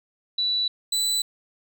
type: tone pair in turn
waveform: sine / 30% pulse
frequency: 3951 / 3981 Hz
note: B7 / B7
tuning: 0 / +13 cents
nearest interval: unison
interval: 13 cents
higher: second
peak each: -21 / -19 dBFS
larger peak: second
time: 0.38-0.68 / 0.92-1.22 s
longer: neither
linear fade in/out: 5 ms
effects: none